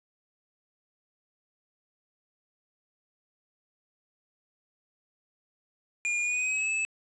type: tone with pitch glide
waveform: square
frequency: 2420 to 2609 Hz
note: D#7 to E7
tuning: -49 to -18 cents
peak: -27 dBFS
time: 6.05-6.85 s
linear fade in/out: 0 ms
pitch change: +131 cents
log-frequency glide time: 6.21-6.7 s
effects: resampled to 22050 Hz + 9-bit